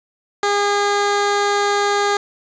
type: tone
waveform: 15% pulse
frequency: 407.1 Hz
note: G#4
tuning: 35 cents flat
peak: -9 dBFS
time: 0.43-2.17 s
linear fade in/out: 2 ms
effects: resampled to 16000 Hz + 7-bit